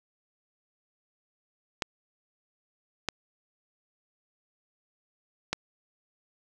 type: clicks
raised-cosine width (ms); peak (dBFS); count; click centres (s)
0.2; -10; 3; 1.822 / 3.087 / 5.53
effects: none